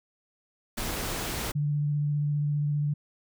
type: noise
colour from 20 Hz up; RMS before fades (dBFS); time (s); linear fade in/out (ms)
pink; -32; 0.77-1.52; 10
type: tone with vibrato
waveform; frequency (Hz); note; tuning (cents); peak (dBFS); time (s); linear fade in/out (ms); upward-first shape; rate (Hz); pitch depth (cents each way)
sine; 146.83; D3; 0; -24; 1.55-2.94; 10; sine; 15; 14
effects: none